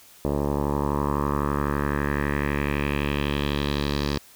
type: tone with low-pass filter sweep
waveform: 10% pulse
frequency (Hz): 71.9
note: D2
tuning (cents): -36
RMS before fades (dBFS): -25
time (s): 0.25-4.18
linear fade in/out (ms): 0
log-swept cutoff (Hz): 690 to 4800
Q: 3
effects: white hiss -51 dBFS RMS until 4.35 s